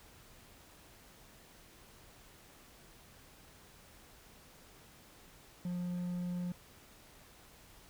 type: tone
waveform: triangle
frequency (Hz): 177.5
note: F3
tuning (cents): +28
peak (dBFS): -33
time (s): 5.65-6.52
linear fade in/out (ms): 2
effects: pink hiss -59 dBFS RMS until 7.89 s

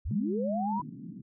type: linear sweep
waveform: sine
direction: up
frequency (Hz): 46.25 to 1004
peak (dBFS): -30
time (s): 0.05-0.82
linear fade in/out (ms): 10
type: tone with vibrato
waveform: sine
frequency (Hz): 206.6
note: G#3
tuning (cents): -9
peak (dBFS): -30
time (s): 0.11-0.8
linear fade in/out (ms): 2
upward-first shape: square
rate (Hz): 9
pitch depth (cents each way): 29
type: band-pass noise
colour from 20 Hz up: pink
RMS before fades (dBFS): -43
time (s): 0.77-1.22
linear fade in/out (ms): 10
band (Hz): 140 to 280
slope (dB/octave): 48
effects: none

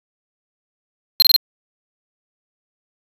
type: tone bursts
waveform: square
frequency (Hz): 4171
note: C8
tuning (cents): -6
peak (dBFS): -8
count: 4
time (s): 1.2-1.362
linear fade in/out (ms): 0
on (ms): 21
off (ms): 26
effects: resampled to 32000 Hz

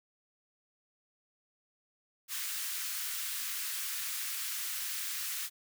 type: high-pass noise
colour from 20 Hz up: white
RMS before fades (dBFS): -37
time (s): 2.28-5.5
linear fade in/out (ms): 50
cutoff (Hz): 1300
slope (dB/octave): 24
effects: none

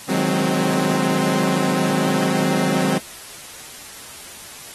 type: chord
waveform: sawtooth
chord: Ab dominant seventh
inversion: second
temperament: equal with one note detuned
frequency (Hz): 155.56 / 185 / 209.2 / 261.6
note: Eb3 / Gb3 / Ab3 / C4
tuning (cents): 0 / 0 / +13 / 0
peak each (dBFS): -23 / -19 / -22 / -19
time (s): 0.08-2.99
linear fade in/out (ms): 20
effects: white hiss -38 dBFS RMS until 4.74 s + AAC 32 kbps

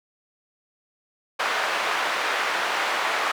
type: band-pass noise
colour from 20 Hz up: white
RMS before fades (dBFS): -25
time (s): 1.39-3.32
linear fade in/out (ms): 10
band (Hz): 640 to 1800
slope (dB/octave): 12
effects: none

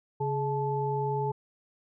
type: tone cluster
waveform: sine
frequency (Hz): 138.6 / 420.6 / 870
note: C#3 / G#4 / A5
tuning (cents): 0 / +22 / -20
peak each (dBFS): -31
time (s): 0.2-1.32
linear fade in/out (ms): 10
effects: none

